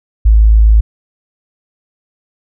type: tone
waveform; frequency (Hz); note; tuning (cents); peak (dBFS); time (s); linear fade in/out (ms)
sine; 54; A1; -32; -3; 0.25-0.81; 10
effects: none